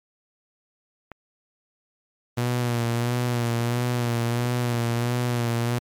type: click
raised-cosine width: 0.5 ms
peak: -22 dBFS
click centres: 1.117 s
type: tone with vibrato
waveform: sawtooth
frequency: 120 Hz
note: B2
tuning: 49 cents flat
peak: -18 dBFS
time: 2.37-5.79 s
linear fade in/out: 10 ms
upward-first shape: sine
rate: 1.5 Hz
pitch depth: 41 cents each way
effects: MP3 96 kbps